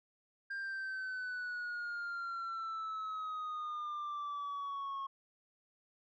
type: exponential sweep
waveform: sine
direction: down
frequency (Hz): 1600 to 1087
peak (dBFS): -35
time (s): 0.5-5.07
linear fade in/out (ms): 10
effects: tanh soft clip ceiling -37 dBFS